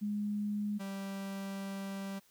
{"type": "tone pair in turn", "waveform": ["sine", "45% pulse"], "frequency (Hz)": [207.3, 195.67], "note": ["G#3", "G3"], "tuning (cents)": [-3, -3], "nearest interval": "minor second", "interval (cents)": 100, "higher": "first", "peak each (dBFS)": [-32, -38], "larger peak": "first", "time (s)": [[0.01, 0.79], [0.79, 2.2]], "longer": "second", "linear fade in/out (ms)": 20, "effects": ["white hiss -67 dBFS RMS until 2.3 s"]}